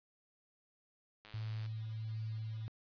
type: click train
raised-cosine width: 0.2 ms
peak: -37 dBFS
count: 45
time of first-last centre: 1.25-1.661 s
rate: 107 Hz
type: tone with tremolo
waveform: sine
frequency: 110.2 Hz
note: A2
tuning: 3 cents sharp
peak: -37 dBFS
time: 1.34-2.68 s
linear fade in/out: 0 ms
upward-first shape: triangle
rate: 1.4 Hz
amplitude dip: 25%
effects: resampled to 11025 Hz + 10-bit